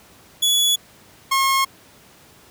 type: tone pair in turn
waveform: sawtooth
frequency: 3401 / 1079.3 Hz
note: G#7 / C#6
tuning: +40 / -47 cents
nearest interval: octave + minor sixth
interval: 1987 cents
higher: first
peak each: -12 dBFS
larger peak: neither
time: 0.42-0.76 / 1.31-1.65 s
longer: neither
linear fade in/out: 10 ms
effects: pink hiss -49 dBFS RMS until 2.5 s + high-pass 80 Hz 12 dB/octave